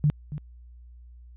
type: tone with echo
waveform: sine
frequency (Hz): 148.5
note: D3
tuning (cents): +20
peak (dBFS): -17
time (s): 0.04-0.1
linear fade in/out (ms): 0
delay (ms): 280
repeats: 1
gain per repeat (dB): -13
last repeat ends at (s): 0.38
effects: added 60 Hz sine -45 dBFS peak until 1.36 s + resampled to 8000 Hz